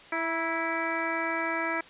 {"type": "harmonic tone with a mistuned harmonic", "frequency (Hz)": 329.6, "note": "E4", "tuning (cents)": 0, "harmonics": [1, 2, 3, 4, 5, 6, 7], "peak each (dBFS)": [-35, -35, -35, -35, -35, -35, -35], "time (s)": [0.12, 1.81], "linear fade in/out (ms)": 5, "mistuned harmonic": 3, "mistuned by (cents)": -34, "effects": ["white hiss -50 dBFS RMS until 1.89 s", "resampled to 8000 Hz"]}